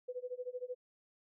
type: tone with tremolo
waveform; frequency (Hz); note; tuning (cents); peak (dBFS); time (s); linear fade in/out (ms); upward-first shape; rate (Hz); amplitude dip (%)
sine; 498.8; B4; +17; -36; 0.08-0.75; 10; sine; 13; 95
effects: none

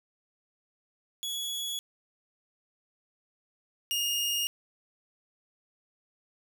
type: tone pair in turn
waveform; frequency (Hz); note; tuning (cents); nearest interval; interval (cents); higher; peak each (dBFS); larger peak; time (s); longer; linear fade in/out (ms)
sawtooth; 3373 / 2843; G#7 / F7; +26 / +30; minor third; 296; first; -29 / -24; second; 1.23-1.79 / 3.91-4.47; neither; 0
effects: none

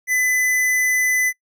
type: tone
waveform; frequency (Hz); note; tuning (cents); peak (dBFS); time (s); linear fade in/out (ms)
square; 2008; B6; +28; -17; 0.07-1.33; 50
effects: noise-tail reverb RT60 0.1 s tail -22 dB re dry

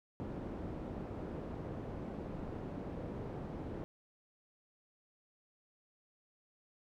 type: low-pass noise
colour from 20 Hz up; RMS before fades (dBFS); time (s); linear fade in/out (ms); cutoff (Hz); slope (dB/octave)
white; -43; 0.2-3.84; 0; 380; 12
effects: none

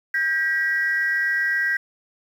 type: tone pair together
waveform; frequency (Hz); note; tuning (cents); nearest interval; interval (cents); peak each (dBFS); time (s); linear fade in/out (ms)
sine; 1596 / 1923.4; G6 / B6; +31 / -46; minor third; 323; -21; 0.14-1.77; 5
effects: tanh soft clip ceiling -13 dBFS + 8-bit

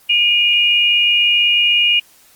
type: tone pair together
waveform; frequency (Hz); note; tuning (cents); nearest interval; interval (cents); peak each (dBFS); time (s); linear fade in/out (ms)
sine; 2439 / 2855; D#7 / F7; -35 / +37; minor third; 272; -15 / -12; 0.09-2; 10
effects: white hiss -49 dBFS RMS until 2.35 s + Opus 24 kbps

